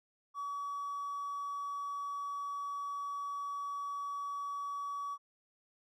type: tone with hard clipping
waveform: triangle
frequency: 1137 Hz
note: C#6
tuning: 44 cents sharp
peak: -37 dBFS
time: 0.34-5.18 s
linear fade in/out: 50 ms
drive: 4 dB
effects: none